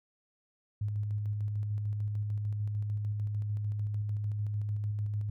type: tone with tremolo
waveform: sine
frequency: 104.4 Hz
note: G#2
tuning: 10 cents sharp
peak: -29 dBFS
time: 0.81-5.3 s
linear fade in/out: 5 ms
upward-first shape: square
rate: 6.7 Hz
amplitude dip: 25%
effects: none